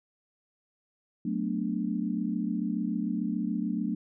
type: chord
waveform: sine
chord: B minor seventh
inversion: second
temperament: equal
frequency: 185 / 220 / 246.9 / 293.7 Hz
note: F#3 / A3 / B3 / D4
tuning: 0 / 0 / 0 / 0 cents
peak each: -33 / -31 / -35 / -34 dBFS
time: 1.25-3.95 s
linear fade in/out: 5 ms
effects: none